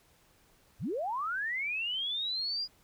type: linear sweep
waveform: sine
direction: up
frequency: 60.2 to 4929 Hz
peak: -31 dBFS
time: 0.79-2.68 s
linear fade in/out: 50 ms
effects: pink hiss -65 dBFS RMS until 2.83 s